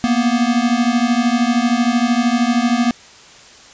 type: beating tone pair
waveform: square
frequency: 233.1 / 246.1 Hz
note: A#3 / B3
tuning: 0 / -6 cents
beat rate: 13 Hz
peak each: -17 dBFS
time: 0.04-2.91 s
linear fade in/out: 0 ms
effects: white hiss -42 dBFS RMS until 3.73 s + resampled to 16000 Hz